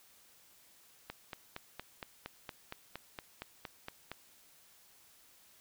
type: click train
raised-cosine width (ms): 0.3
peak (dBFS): -25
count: 14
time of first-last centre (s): 1.1-4.116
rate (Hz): 4.31
effects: white hiss -63 dBFS RMS until 5.6 s